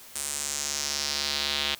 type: tone with band-pass filter sweep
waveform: square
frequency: 72 Hz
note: D2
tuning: 34 cents flat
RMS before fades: -30 dBFS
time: 0.15-1.75 s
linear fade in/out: 5 ms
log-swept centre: 9000 to 3400 Hz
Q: 2.6
effects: white hiss -48 dBFS RMS until 1.79 s